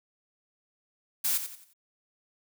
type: noise with echo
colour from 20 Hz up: blue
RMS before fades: -27 dBFS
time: 1.24-1.38 s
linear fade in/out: 10 ms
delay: 89 ms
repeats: 4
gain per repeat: -9 dB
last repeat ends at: 1.736 s
effects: none